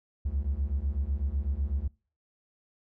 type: beating tone pair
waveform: triangle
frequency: 65.4 / 73.4 Hz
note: C2 / D2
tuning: 0 / 0 cents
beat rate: 8 Hz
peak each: -28 / -27 dBFS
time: 0.25-1.88 s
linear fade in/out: 10 ms
effects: noise-tail reverb RT60 0.4 s tail -26 dB re dry + tanh soft clip ceiling -19 dBFS